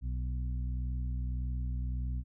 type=harmonic tone with a mistuned harmonic; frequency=61.74 Hz; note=B1; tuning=in tune; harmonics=1 / 2 / 3 / 4; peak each=-32 / -40 / -48 / -50 dBFS; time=0.01-2.24 s; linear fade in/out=50 ms; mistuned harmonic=4; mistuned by=+54 cents; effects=none